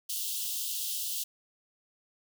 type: high-pass noise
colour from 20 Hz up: white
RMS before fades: -34 dBFS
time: 0.09-1.24 s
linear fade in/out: 10 ms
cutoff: 2800 Hz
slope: 96 dB/octave
effects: none